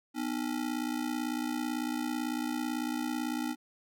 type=ring-modulated tone; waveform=square; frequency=277.2 Hz; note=C#4; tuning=in tune; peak=-29 dBFS; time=0.14-3.56 s; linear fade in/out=50 ms; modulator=29 Hz; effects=none